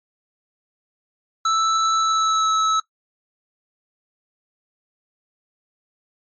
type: tone with pitch glide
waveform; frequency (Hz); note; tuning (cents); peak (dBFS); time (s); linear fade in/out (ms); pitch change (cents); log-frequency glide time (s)
square; 1318.5 to 1301.1; E6 to E6; 0 to -23; -17; 1.45-2.8; 5; -23; 1.96-2.49
effects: noise-tail reverb RT60 0.1 s tail -20 dB re dry + MP3 32 kbps

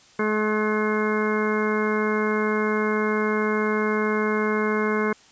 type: harmonic tone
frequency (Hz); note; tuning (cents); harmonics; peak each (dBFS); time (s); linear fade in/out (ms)
213.7; G#3; +50; 1 / 2 / 3 / 4 / 5 / 6 / 7 / 8 / 10; -25 / -24 / -36 / -38 / -29 / -36 / -31 / -35 / -32; 0.19-5.13; 5
effects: white hiss -53 dBFS RMS until 5.31 s + resampled to 16000 Hz

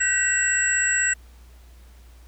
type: tone cluster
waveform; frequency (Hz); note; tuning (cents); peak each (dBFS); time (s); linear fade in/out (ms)
sine; 1511 / 1567 / 1933 / 2734 / 7730; F#6 / G6 / B6 / F7 / B8; +36 / -1 / -38 / -37 / -38; -27 / -29 / -24 / -30 / -22; 0-1.14; 10
effects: added 60 Hz sine -45 dBFS peak until 2.27 s + pink hiss -57 dBFS RMS until 2.27 s

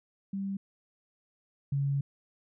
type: tone pair in turn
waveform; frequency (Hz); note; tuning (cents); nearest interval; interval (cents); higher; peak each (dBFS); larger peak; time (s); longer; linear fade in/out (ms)
sine; 196 / 139.68; G3 / C#3; 0 / +14; tritone; 586; first; -31 / -26; second; 0.33-0.57 / 1.72-2.01; second; 5
effects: none

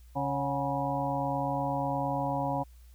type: harmonic tone with a mistuned harmonic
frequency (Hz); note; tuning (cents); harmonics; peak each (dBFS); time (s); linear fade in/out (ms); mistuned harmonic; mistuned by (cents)
138.59; C#3; 0; 1 / 2 / 4 / 5 / 6 / 7; -35 / -35 / -35 / -35 / -35 / -35; 0.15-2.64; 20; 5; +74
effects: added 60 Hz sine -50 dBFS peak until 2.94 s + white hiss -66 dBFS RMS until 2.94 s

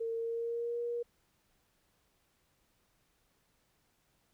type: tone with pitch glide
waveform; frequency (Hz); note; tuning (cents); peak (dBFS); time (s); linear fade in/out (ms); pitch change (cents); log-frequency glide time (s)
sine; 456.5 to 474.8; A#4 to A#4; -36 to +32; -33; 0-1.03; 10; +68; 0.13-0.8
effects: pink hiss -74 dBFS RMS until 4.33 s

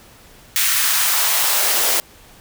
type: noise with high-pass filter sweep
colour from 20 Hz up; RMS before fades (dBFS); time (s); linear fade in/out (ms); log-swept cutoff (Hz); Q
white; -17; 0.56-2; 0; 1800 to 390; 1.3
effects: pink hiss -46 dBFS RMS until 2.4 s

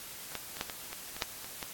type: clicks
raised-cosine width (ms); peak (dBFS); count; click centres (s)
0.2; -28 / -18 / -25 / -15 / -20 / -22 / -23 / -11 / -25 / -19; 10; 0.319 / 0.353 / 0.569 / 0.611 / 0.698 / 0.93 / 1.166 / 1.222 / 1.445 / 1.628
effects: white hiss -45 dBFS RMS until 1.73 s + AAC 64 kbps

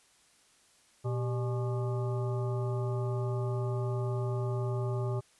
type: harmonic tone with a mistuned harmonic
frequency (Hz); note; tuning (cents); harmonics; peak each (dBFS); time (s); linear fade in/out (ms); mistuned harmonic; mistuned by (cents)
120.6; B2; -41; 1 / 3 / 5 / 7 / 9 / 10; -30 / -37 / -42 / -46 / -49 / -48; 1.04-5.21; 20; 3; +130
effects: white hiss -64 dBFS RMS until 5.39 s + resampled to 24000 Hz

